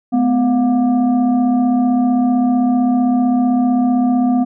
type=tone with frequency modulation; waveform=sine; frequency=250.8 Hz; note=B3; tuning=27 cents sharp; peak=-11 dBFS; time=0.12-4.45 s; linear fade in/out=20 ms; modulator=466 Hz; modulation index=0.66; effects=none